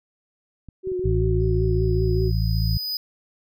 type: clicks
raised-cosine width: 5 ms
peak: -28 dBFS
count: 4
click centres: 0.687 / 0.873 / 0.918 / 0.994 s
type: tone with vibrato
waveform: sine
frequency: 370 Hz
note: F#4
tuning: in tune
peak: -23 dBFS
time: 0.83-2.32 s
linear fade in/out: 50 ms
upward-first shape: sine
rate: 5.2 Hz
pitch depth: 35 cents each way
type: harmonic tone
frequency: 55 Hz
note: A1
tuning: in tune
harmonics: 1 / 2 / 3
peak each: -22 / -22 / -28 dBFS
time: 1.04-2.78 s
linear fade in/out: 10 ms
type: tone with exponential growth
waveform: square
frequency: 4978 Hz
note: D#8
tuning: in tune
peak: -24 dBFS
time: 1.4-2.97 s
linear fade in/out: 2 ms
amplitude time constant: 340 ms
effects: none